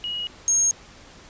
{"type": "tone pair in turn", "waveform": "sine", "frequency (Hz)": [2900, 6510], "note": ["F#7", "G#8"], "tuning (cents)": [-35, -36], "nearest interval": "octave + major second", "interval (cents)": 1399, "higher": "second", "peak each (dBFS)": [-26, -16], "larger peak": "second", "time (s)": [[0.04, 0.27], [0.48, 0.71]], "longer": "neither", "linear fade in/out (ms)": 0, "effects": ["pink hiss -47 dBFS RMS until 1.29 s", "resampled to 16000 Hz"]}